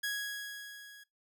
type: tone with level ramp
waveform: sawtooth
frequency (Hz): 1661.2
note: G#6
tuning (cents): 0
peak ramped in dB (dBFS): -28 to -48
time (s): 0.03-1.04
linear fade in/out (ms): 10
effects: noise-tail reverb RT60 0.2 s tail -23 dB re dry